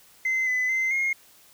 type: tone with pitch steps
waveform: sine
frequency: 2062 / 2010 / 2069 / 2143 Hz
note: C7 / B6 / C7 / C7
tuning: -26 / +30 / -20 / +41 cents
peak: -20 dBFS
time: 0.25-1.13 s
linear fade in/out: 5 ms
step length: 220 ms
effects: tanh soft clip ceiling -20 dBFS + white hiss -55 dBFS RMS until 1.53 s